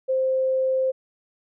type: tone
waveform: sine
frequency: 523.3 Hz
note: C5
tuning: in tune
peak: -19 dBFS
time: 0.08-0.92 s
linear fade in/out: 20 ms
effects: none